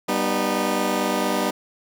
15% pulse chord, G augmented, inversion none, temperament just, 196 / 245 / 306.2 Hz, G3 / B3 / D#4, 0 / -14 / -28 cents, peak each -19 dBFS, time 0.08-1.51 s, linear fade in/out 10 ms, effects none

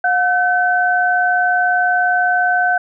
sine tone pair together, 720 / 1525.6 Hz, F#5 / G6, -47 / -47 cents, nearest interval octave + minor second, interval 1300 cents, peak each -15 dBFS, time 0.04-2.78 s, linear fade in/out 5 ms, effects none

